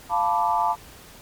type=chord; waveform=sine; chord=B half-diminished seventh; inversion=second; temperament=equal; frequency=698.5 / 880 / 987.8 / 1174.7 Hz; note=F5 / A5 / B5 / D6; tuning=0 / 0 / 0 / 0 cents; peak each=-26 / -22 / -25 / -27 dBFS; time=0.09-0.76 s; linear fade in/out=50 ms; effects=pink hiss -46 dBFS RMS until 1.21 s + MP3 96 kbps